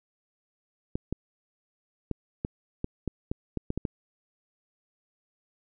clicks, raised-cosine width 3 ms, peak -16 dBFS, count 11, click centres 0.955 / 1.126 / 2.113 / 2.449 / 2.844 / 3.077 / 3.315 / 3.573 / 3.704 / 3.776 / 3.852 s, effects none

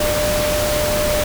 sine tone in noise, 599 Hz, D5, 34 cents sharp, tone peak -18 dBFS, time 0-1.24 s, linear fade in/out 5 ms, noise pink, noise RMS -21 dBFS, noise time 0-1.24 s, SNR 0 dB, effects none

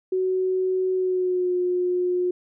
sine tone with pitch glide, 372.9 to 359.6 Hz, F#4 to F#4, +14 to -49 cents, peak -20 dBFS, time 0.12-2.31 s, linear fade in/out 5 ms, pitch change -63 cents, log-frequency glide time 0.94-1.54 s, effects none

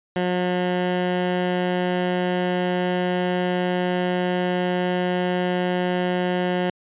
15% pulse tone, 180.1 Hz, F#3, 46 cents flat, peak -14 dBFS, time 0.16-6.7 s, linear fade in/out 2 ms, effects resampled to 8000 Hz

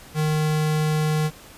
square tone, 154 Hz, D#3, 17 cents flat, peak -20 dBFS, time 0.14-1.31 s, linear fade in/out 50 ms, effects pink hiss -45 dBFS RMS until 1.57 s + resampled to 32000 Hz

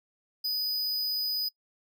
square tone, 4978 Hz, D#8, in tune, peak -28 dBFS, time 0.44-1.49 s, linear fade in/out 10 ms, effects noise-tail reverb RT60 0.1 s tail -25 dB re dry

